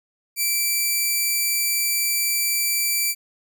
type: tone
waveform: 5% pulse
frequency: 2332 Hz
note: D7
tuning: 13 cents flat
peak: -10 dBFS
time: 0.36-3.15 s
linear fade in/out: 50 ms
effects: none